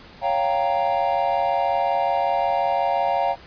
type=chord; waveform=triangle; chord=G half-diminished seventh; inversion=second; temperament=equal with one note detuned; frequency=557.9 / 698.5 / 784 / 932.3 Hz; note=Db5 / F5 / G5 / Bb5; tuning=+11 / 0 / 0 / 0 cents; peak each=-24 / -21 / -22 / -24 dBFS; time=0.21-3.36 s; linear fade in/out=50 ms; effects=pink hiss -45 dBFS RMS until 3.46 s + resampled to 11025 Hz